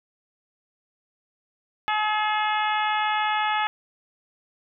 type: harmonic tone with a mistuned harmonic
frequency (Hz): 426.2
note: G#4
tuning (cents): +45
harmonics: 2 / 3 / 4 / 5 / 6 / 7 / 8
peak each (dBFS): -24 / -28 / -30 / -32 / -34 / -35 / -36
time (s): 1.88-3.67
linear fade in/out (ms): 0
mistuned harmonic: 7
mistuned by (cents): -43
effects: none